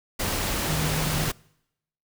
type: tone in noise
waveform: sine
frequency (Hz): 155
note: D#3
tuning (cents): -6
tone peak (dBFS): -27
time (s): 0.67-1.29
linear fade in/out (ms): 10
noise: pink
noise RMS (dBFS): -27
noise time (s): 0.19-1.32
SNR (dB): -3
effects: noise-tail reverb RT60 0.8 s tail -25 dB re dry